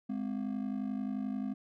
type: ring-modulated tone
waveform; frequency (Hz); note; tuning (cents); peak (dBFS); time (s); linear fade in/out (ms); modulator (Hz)
triangle; 233.1; A#3; 0; -28; 0.09-1.54; 10; 25.7
effects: none